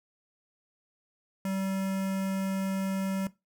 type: tone with notch filter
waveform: square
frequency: 192.5 Hz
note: G3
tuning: 31 cents flat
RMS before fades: -31 dBFS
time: 1.45-3.27 s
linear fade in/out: 2 ms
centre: 3900 Hz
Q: 1.9
effects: noise-tail reverb RT60 0.2 s tail -17 dB re dry